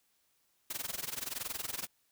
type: noise with amplitude modulation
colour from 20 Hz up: white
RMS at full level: -36 dBFS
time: 0.7-1.87 s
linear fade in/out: 5 ms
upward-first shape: sine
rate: 21.3 Hz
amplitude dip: 90%
effects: white hiss -74 dBFS RMS until 2.11 s